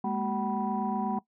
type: tone cluster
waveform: sine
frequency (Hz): 205.7 / 233.9 / 379.9 / 760 / 980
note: G#3 / A#3 / F#4 / F#5 / B5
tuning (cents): -16 / +6 / +46 / +46 / -14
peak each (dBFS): -31 / -34 / -39 / -32 / -36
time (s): 0.04-1.19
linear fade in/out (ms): 5
effects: noise-tail reverb RT60 0.1 s tail -19 dB re dry + tanh soft clip ceiling -17 dBFS